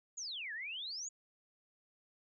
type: exponential two-way sweep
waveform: sine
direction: down then up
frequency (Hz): 7040 to 1661.2 to 7040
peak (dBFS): -40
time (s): 0.17-1.09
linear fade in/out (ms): 10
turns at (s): 0.53
effects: none